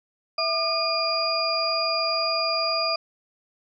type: tone cluster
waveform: sine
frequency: 655 / 1202 / 2446 / 4824 Hz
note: E5 / D6 / D#7 / D8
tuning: -11 / +40 / -30 / +46 cents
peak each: -27 / -28 / -32 / -25 dBFS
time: 0.38-2.96 s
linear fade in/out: 5 ms
effects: none